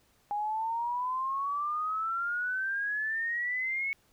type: exponential sweep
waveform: sine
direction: up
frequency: 817 to 2217 Hz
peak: -29 dBFS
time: 0.31-3.93 s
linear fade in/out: 0 ms
effects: pink hiss -67 dBFS RMS until 4.12 s